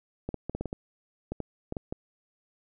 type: clicks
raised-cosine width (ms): 2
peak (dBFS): -19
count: 12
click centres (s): 0.29 / 0.343 / 0.496 / 0.55 / 0.61 / 0.657 / 0.729 / 1.32 / 1.403 / 1.724 / 1.768 / 1.925
effects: none